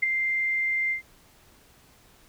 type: tone with ADSR envelope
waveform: sine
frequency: 2093 Hz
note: C7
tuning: in tune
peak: -17 dBFS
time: 0.02-1.02 s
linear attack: 13 ms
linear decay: 11 ms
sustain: -6 dB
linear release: 110 ms
effects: pink hiss -57 dBFS RMS until 2.28 s